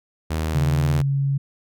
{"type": "tone", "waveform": "sawtooth", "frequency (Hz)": 79, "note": "D#2", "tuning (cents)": 27, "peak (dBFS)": -18, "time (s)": [0.3, 1.02], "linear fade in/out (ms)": 10}
{"type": "tone with pitch glide", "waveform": "sine", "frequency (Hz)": [140, 138.47], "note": ["C#3", "C#3"], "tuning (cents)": [18, -2], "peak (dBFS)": -18, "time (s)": [0.54, 1.38], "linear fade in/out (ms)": 10, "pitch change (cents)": -20, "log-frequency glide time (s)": [0.88, 0.99]}
{"effects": []}